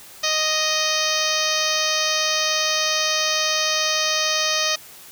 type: harmonic tone with a mistuned harmonic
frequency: 622.3 Hz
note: D#5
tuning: in tune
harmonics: 1 / 2 / 3 / 4 / 5 / 6 / 7 / 8 / 9 / 10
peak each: -28 / -28 / -28 / -28 / -28 / -28 / -28 / -28 / -28 / -28 dBFS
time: 0.23-4.76 s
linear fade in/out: 10 ms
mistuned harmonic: 7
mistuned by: +17 cents
effects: white hiss -43 dBFS RMS until 5.11 s